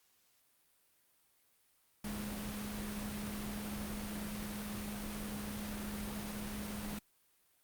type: tone in noise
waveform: sine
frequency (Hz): 207.9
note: G#3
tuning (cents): +2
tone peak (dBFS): -41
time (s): 2.04-6.99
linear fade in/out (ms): 5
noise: pink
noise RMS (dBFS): -44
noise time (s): 2.04-6.99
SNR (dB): 0
effects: white hiss -72 dBFS RMS until 7.63 s + Opus 48 kbps